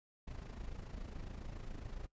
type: noise with amplitude modulation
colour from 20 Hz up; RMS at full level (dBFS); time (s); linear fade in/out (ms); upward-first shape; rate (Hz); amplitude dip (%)
brown; -43; 0.27-2.07; 10; sine; 27.2; 65
effects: noise-tail reverb RT60 0.1 s tail -18 dB re dry + resampled to 16000 Hz